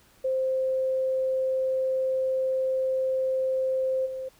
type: tone with level steps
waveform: sine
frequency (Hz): 523.3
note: C5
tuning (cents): 0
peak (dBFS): -23 / -31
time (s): 0.24-4.29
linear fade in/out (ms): 10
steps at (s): 4.05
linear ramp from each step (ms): 20
effects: pink hiss -59 dBFS RMS until 4.39 s